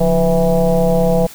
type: tone with frequency modulation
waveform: sine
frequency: 337.5 Hz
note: E4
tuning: 41 cents sharp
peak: -10 dBFS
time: 0-1.27 s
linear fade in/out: 10 ms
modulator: 160 Hz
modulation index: 2.3
effects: white hiss -37 dBFS RMS until 1.34 s